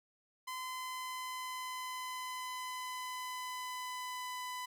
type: tone with pitch glide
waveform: sawtooth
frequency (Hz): 1024 to 1001.2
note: C6 to B5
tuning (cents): -38 to +23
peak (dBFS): -36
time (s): 0.47-4.66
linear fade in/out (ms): 10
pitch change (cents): -39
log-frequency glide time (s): 0.64-4.39
effects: none